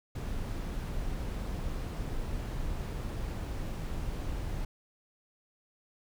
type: noise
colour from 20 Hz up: brown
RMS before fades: -35 dBFS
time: 0.15-4.65 s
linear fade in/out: 5 ms
effects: none